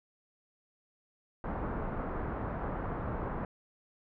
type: low-pass noise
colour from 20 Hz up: pink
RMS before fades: -36 dBFS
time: 1.44-3.45 s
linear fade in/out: 2 ms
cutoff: 1400 Hz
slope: 24 dB/octave
effects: none